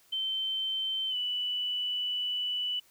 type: tone with pitch glide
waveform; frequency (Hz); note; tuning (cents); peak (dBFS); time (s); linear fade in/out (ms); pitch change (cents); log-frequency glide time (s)
sine; 3096 to 2970; G7 to F#7; -22 to +6; -29; 0.12-2.8; 10; -72; 1.09-1.16
effects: white hiss -63 dBFS RMS until 2.9 s